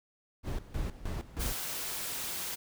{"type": "noise with tremolo", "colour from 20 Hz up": "brown", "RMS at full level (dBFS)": -34, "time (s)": [0.43, 1.54], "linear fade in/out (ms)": 50, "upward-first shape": "square", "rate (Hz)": 3.2, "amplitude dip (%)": 80}
{"type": "noise", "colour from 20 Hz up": "white", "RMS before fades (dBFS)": -37, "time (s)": [1.39, 2.56], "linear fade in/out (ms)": 20}
{"effects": []}